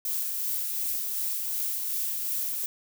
violet noise with tremolo, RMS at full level -29 dBFS, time 0.05-2.66 s, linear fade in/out 2 ms, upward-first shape sine, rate 2.7 Hz, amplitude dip 25%, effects none

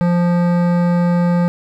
sine tone with hard clipping, 174.61 Hz, F3, in tune, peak -14 dBFS, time 0.01-1.48 s, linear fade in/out 0 ms, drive 15 dB, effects none

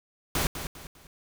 pink noise with echo, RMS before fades -26 dBFS, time 0.35-0.47 s, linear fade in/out 2 ms, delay 200 ms, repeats 3, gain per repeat -9 dB, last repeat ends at 1.07 s, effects none

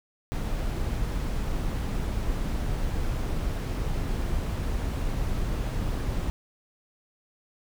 brown noise, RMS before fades -28 dBFS, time 0.32-6.3 s, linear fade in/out 0 ms, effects none

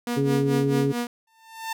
sawtooth tone with tremolo, 240 Hz, B3, 49 cents flat, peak -20 dBFS, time 0.07-1.07 s, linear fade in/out 2 ms, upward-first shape sine, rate 4.6 Hz, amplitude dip 85%
harmonic tone, 139.1 Hz, C#3, 6 cents sharp, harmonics 1 / 2 / 3, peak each -24 / -24 / -24 dBFS, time 0.16-0.93 s, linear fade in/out 20 ms
sawtooth tone with exponential growth, 896 Hz, A5, 31 cents sharp, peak -22 dBFS, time 1.27-1.73 s, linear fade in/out 5 ms, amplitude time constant 100 ms
effects none

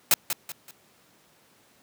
white noise with echo, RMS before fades -18 dBFS, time 0.11-0.14 s, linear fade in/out 2 ms, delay 190 ms, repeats 3, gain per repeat -9 dB, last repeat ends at 0.71 s, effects pink hiss -60 dBFS RMS until 1.82 s + high-pass 150 Hz 12 dB/octave

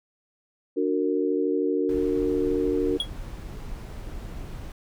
sine chord, D augmented, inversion none, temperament just, 293.7 / 367.1 / 458.9 Hz, D4 / F#4 / A#4, 0 / -14 / -27 cents, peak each -26 dBFS, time 0.76-2.98 s, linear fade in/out 20 ms
brown noise, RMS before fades -36 dBFS, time 1.89-4.72 s, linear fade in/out 2 ms
triangle tone with exponential decay, 3322 Hz, G#7, in tune, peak -18 dBFS, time 3-3.09 s, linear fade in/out 2 ms, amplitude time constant 18 ms
effects none

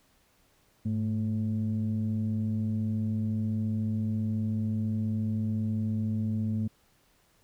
sine tone pair together, 104.9 / 219.1 Hz, G#2 / A3, +18 / -7 cents, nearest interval octave + minor second, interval 1275 cents, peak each -28 dBFS, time 0.85-6.68 s, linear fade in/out 10 ms, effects tanh soft clip ceiling -22 dBFS + pink hiss -66 dBFS RMS until 7.43 s

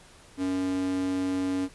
square tone with high-pass filter, 93 Hz, F#2, 9 cents sharp, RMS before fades -28 dBFS, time 0.37-1.69 s, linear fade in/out 50 ms, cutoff 250 Hz, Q 6.1, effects pink hiss -53 dBFS RMS until 1.74 s + resampled to 24000 Hz

